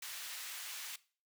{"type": "high-pass noise", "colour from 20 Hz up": "pink", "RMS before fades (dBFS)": -45, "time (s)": [0.02, 0.96], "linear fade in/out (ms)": 5, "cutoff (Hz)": 1900, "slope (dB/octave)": 12, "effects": ["noise-tail reverb RT60 0.4 s tail -19 dB re dry"]}